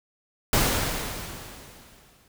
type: noise with exponential decay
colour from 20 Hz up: pink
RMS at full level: -20 dBFS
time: 0.53-2.28 s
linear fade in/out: 2 ms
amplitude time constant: 380 ms
effects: none